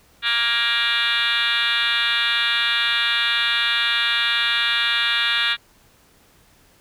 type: tone with frequency modulation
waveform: sine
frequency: 2600 Hz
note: E7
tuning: 24 cents flat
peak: -16 dBFS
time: 0.22-5.57 s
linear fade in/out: 50 ms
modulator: 239 Hz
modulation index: 5.3
effects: tanh soft clip ceiling -13 dBFS + pink hiss -55 dBFS RMS until 6.8 s